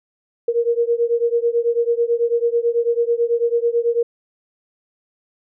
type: beating tone pair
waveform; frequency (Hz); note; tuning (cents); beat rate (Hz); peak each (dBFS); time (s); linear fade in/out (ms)
sine; 466.2 / 475.3; A#4 / A#4; 0 / +34; 9.1; -18 / -19; 0.48-4.03; 5
effects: none